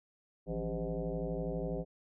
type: tone with frequency modulation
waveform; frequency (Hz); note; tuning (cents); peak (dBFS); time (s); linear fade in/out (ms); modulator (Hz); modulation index
sine; 174.1; F3; -5; -33; 0.46-1.85; 50; 112; 3.9
effects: none